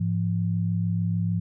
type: tone pair together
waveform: sine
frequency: 105.2 / 171.92 Hz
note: G#2 / F3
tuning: +23 / -27 cents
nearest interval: major sixth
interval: 850 cents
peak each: -25 dBFS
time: 0-1.4 s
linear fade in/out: 10 ms
effects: none